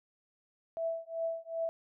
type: tone with tremolo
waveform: sine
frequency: 659.3 Hz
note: E5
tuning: in tune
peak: -29 dBFS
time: 0.77-1.69 s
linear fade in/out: 0 ms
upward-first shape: triangle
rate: 2.6 Hz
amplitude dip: 100%
effects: none